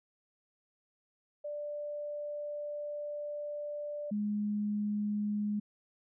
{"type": "tone pair in turn", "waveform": "sine", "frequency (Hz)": [589, 208.2], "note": ["D5", "G#3"], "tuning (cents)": [5, 5], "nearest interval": "octave + tritone", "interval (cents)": 1800, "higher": "first", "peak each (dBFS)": [-36, -30], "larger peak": "second", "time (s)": [[1.44, 4.11], [4.11, 5.6]], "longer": "first", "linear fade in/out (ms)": 10, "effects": []}